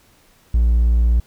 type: tone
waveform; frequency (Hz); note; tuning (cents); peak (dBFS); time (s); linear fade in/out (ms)
triangle; 58.27; A#1; 0; -9; 0.54-1.2; 5
effects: tanh soft clip ceiling -5 dBFS + pink hiss -54 dBFS RMS until 1.26 s